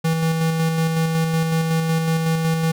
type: tone with tremolo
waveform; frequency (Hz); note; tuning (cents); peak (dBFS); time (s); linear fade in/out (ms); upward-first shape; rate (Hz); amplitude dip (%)
square; 162.4; E3; -26; -17; 0.04-2.72; 10; square; 5.4; 30
effects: none